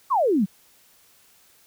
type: exponential sweep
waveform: sine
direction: down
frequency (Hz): 1186 to 174.61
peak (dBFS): -17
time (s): 0.1-0.46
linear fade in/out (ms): 20
effects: white hiss -57 dBFS RMS until 1.66 s